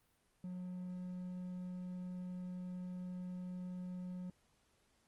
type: tone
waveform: triangle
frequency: 181.1 Hz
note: F#3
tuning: 37 cents flat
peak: -40 dBFS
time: 0.44-4.3 s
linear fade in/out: 2 ms
effects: pink hiss -75 dBFS RMS until 5.07 s + Opus 32 kbps